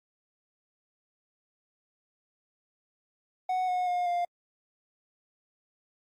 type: tone with pitch steps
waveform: triangle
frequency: 740 / 726.9 / 714 / 701.3 Hz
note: F#5 / F#5 / F5 / F5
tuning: 0 / -31 / +38 / +7 cents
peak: -24 dBFS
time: 3.49-4.25 s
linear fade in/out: 5 ms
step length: 190 ms
effects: AAC 64 kbps